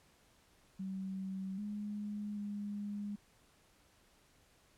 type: tone with pitch steps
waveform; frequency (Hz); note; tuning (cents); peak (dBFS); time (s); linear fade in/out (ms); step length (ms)
sine; 190.9 / 207.6 / 205; G3 / G#3 / G#3; -46 / 0 / -22; -38; 0.79-3.16; 10; 790
effects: pink hiss -68 dBFS RMS until 4.77 s + low-pass 12000 Hz 12 dB/octave